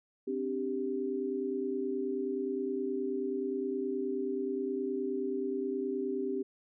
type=chord; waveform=sine; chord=C suspended second; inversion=none; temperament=equal with one note detuned; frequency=261.6 / 291.1 / 392 Hz; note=C4 / D4 / G4; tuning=0 / -15 / 0 cents; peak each=-36 / -39 / -33 dBFS; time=0.27-6.43 s; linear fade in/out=10 ms; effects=none